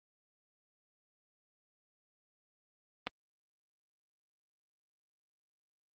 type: clicks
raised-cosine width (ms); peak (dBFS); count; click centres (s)
0.3; -17 / -23; 2; 3.07 / 3.074
effects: high-pass 80 Hz 12 dB/octave + Opus 24 kbps